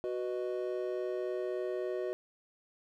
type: chord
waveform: triangle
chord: B major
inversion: second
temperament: just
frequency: 370.4 / 493.9 / 617.4 Hz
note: F#4 / B4 / D#5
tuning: +2 / 0 / -14 cents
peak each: -33 / -38 / -37 dBFS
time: 0.04-2.13 s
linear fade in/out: 0 ms
effects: none